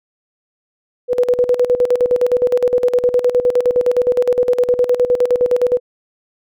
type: tone with tremolo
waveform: sine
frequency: 493.2 Hz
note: B4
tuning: 2 cents flat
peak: -9 dBFS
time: 1.08-5.8 s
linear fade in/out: 50 ms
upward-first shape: square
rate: 9.7 Hz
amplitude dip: 75%
effects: none